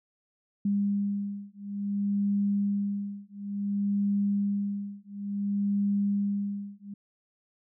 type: beating tone pair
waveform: sine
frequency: 201.3 / 201.87 Hz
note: G3 / G#3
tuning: +46 / -49 cents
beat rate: 0.57 Hz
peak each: -29 dBFS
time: 0.65-6.94 s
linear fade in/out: 5 ms
effects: none